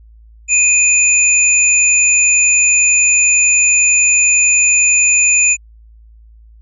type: tone pair together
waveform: sine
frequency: 2489 / 7040 Hz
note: D#7 / A8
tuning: 0 / 0 cents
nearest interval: octave + tritone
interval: 1800 cents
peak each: -11 dBFS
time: 0.48-5.57 s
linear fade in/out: 50 ms
effects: added 55 Hz sine -39 dBFS peak until 6.61 s